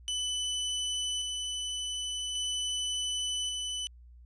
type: tone with tremolo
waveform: sawtooth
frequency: 2996 Hz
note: F#7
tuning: 21 cents sharp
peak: -27 dBFS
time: 0.08-3.87 s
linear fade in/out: 0 ms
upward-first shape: square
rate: 0.44 Hz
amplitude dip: 25%
effects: added 60 Hz sine -50 dBFS peak until 4.25 s + resampled to 22050 Hz